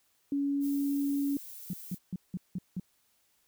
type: tone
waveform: sine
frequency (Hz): 281.5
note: C#4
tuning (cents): +27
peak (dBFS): -27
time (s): 0.32-1.37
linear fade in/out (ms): 2
type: noise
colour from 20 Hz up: violet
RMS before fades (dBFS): -46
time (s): 0.6-1.99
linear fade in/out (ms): 50
type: tone bursts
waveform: sine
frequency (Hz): 181.7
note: F#3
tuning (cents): -31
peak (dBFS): -31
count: 6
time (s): 1.7-2.798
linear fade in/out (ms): 2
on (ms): 33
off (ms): 180
effects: white hiss -71 dBFS RMS until 3.47 s